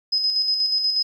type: tone with tremolo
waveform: sine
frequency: 5060 Hz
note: D#8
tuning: 28 cents sharp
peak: -17 dBFS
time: 0.12-1.03 s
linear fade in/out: 10 ms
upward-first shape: square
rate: 8.3 Hz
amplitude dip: 40%
effects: 9-bit